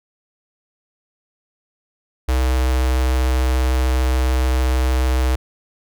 square tone with notch filter, 63.8 Hz, C2, 43 cents flat, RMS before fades -17 dBFS, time 2.28-5.36 s, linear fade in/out 10 ms, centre 180 Hz, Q 1.5, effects none

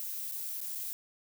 violet noise with dropouts, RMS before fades -38 dBFS, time 0-0.93 s, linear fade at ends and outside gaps 0 ms, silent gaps 0.314-0.321 / 0.605-0.614 / 0.751-0.755 s, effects none

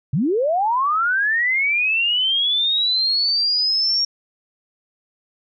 sine linear sweep, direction up, 116.54 to 5588 Hz, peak -16 dBFS, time 0.13-4.05 s, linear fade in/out 5 ms, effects none

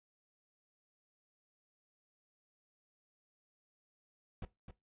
brown noise with echo, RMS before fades -42 dBFS, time 4.42-4.45 s, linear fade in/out 2 ms, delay 260 ms, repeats 1, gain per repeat -8 dB, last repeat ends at 4.71 s, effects noise-tail reverb RT60 0.2 s tail -17 dB re dry + resampled to 8000 Hz

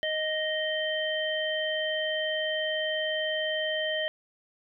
harmonic tone, 622.3 Hz, D#5, in tune, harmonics 1 / 3 / 5, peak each -30 / -32 / -32 dBFS, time 0.03-4.08 s, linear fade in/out 0 ms, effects none

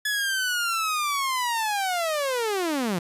sawtooth linear sweep, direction down, 1713 to 163 Hz, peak -20 dBFS, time 0.05-2.99 s, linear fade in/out 5 ms, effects resampled to 32000 Hz

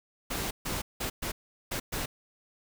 pink noise bursts at uneven times, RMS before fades -33 dBFS, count 6, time 0.3-0.51 / 0.65-0.82 / 1-1.1 / 1.22-1.32 / 1.71-1.8 / 1.92-2.06 s, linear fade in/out 10 ms, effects none

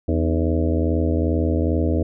harmonic tone with a mistuned harmonic, 82.41 Hz, E2, in tune, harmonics 1 / 2 / 3 / 4 / 5 / 6 / 7 / 8, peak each -20 / -31 / -25 / -24 / -29 / -28 / -31 / -33 dBFS, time 0.08-2.03 s, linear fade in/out 5 ms, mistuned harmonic 4, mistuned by -99 cents, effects none

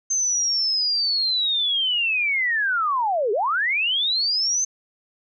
sine linear two-way sweep, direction down then up, 6300 to 387.5 to 6300 Hz, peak -19 dBFS, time 0.1-4.65 s, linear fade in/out 10 ms, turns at 3.32 s, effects none

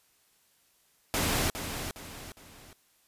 pink noise with echo, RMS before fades -28 dBFS, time 1.14-1.5 s, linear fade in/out 0 ms, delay 410 ms, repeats 3, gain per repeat -8 dB, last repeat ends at 2.73 s, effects white hiss -67 dBFS RMS until 3.07 s + resampled to 32000 Hz

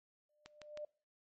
sine tone with exponential growth, 598 Hz, D5, 31 cents sharp, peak -40 dBFS, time 0.29-0.85 s, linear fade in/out 5 ms, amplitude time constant 120 ms
click train, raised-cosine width 0.2 ms, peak -33 dBFS, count 3, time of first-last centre 0.46-0.774 s, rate 6.37 Hz
effects noise-tail reverb RT60 0.5 s tail -25 dB re dry + MP3 32 kbps

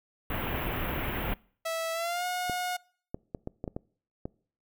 pink band-stop noise, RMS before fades -32 dBFS, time 0.3-1.34 s, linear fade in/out 2 ms, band 3100 to 13000 Hz, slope 48 dB/octave
sawtooth tone with pitch glide, 655 to 722.6 Hz, E5 to F#5, -11 to -41 cents, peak -26 dBFS, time 1.65-2.77 s, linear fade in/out 10 ms, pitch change +170 cents, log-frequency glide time 1.93-2.25 s
clicks, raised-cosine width 2 ms, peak -21 dBFS, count 8, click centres 2.497 / 3.145 / 3.348 / 3.474 / 3.641 / 3.678 / 3.765 / 4.255 s
effects noise-tail reverb RT60 0.5 s tail -24 dB re dry

